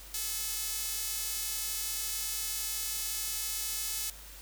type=tone with high-pass filter; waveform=sawtooth; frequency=431.4 Hz; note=A4; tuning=34 cents flat; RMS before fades=-35 dBFS; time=0.14-4.1 s; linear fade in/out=2 ms; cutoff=6400 Hz; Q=0.54; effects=added 50 Hz sine -50 dBFS peak until 4.41 s + white hiss -50 dBFS RMS until 4.41 s